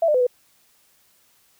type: tone with pitch steps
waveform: sine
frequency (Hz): 665 / 601 / 505 / 493.6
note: E5 / D5 / B4 / B4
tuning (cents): +15 / +40 / +39 / -1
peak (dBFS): -15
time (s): 0.02-0.268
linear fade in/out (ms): 5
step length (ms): 62
effects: white hiss -60 dBFS RMS until 1.59 s